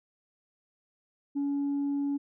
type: tone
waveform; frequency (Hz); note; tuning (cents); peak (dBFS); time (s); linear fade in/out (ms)
sine; 282.7; C#4; +34; -25; 1.35-2.18; 20
effects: tanh soft clip ceiling -25 dBFS